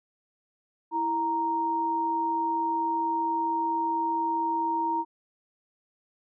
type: tone pair together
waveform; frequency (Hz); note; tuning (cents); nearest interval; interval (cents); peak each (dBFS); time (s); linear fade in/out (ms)
sine; 329.6 / 932.2; E4 / A#5; 0 / 0; octave + tritone; 1800; -32 / -25; 0.91-5.05; 50
effects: none